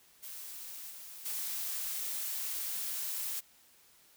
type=noise with level steps; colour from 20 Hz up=blue; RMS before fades=-45 / -48 / -37 dBFS; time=0.22-3.41 s; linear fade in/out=20 ms; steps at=0.9 / 1.25 s; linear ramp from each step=10 ms; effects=white hiss -63 dBFS RMS until 4.16 s